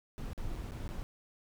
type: noise with dropouts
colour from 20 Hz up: brown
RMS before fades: -39 dBFS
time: 0.18-1.03 s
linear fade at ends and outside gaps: 0 ms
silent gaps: 0.332-0.378 / 0.554-0.56 / 0.71-0.719 / 0.879-0.89 s
effects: none